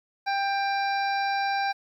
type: harmonic tone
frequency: 792 Hz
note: G5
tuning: 18 cents sharp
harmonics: 1 / 2 / 3 / 5 / 6 / 7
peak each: -25 / -31 / -35 / -39 / -41 / -42 dBFS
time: 0.26-1.73 s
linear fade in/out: 20 ms
effects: 10-bit